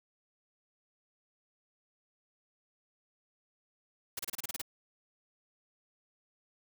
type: noise bursts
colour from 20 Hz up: white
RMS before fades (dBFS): -37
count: 9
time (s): 4.17-4.617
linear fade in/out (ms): 5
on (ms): 23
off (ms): 30
effects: none